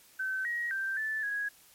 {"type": "tone with pitch steps", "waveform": "sine", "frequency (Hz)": [1535, 1895, 1569, 1752, 1658], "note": ["G6", "A#6", "G6", "A6", "G#6"], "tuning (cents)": [-37, 28, 1, -8, -3], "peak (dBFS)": -30, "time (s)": [0.19, 1.49], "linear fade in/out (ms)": 10, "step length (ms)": 260, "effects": ["white hiss -59 dBFS RMS until 1.74 s", "MP3 64 kbps"]}